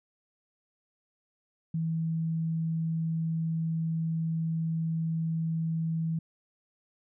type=tone; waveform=sine; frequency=162.6 Hz; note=E3; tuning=23 cents flat; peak=-27 dBFS; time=1.74-6.19 s; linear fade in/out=5 ms; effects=none